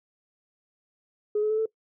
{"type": "tone with pitch steps", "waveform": "sine", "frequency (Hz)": [420.2, 427.3, 434.5, 441.9], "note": ["G#4", "G#4", "A4", "A4"], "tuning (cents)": [20, 49, -22, 7], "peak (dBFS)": -21, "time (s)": [1.35, 1.658], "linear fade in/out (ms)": 5, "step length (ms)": 77, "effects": ["noise-tail reverb RT60 0.1 s tail -21 dB re dry", "tanh soft clip ceiling -17 dBFS"]}